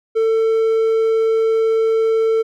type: tone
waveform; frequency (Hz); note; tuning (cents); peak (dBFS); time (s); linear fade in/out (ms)
triangle; 447; A4; +27; -11; 0.15-2.43; 20
effects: none